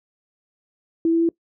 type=tone with pitch steps; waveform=sine; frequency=329.6 / 331.9 / 334.2 Hz; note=E4 / E4 / E4; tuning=0 / +12 / +24 cents; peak=-15 dBFS; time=1.05-1.29 s; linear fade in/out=2 ms; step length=80 ms; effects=noise-tail reverb RT60 0.1 s tail -22 dB re dry